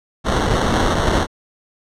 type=noise with sample-and-hold; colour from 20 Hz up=pink; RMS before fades=-17 dBFS; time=0.24-1.27 s; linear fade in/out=50 ms; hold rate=2450 Hz; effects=low-pass 7000 Hz 12 dB/octave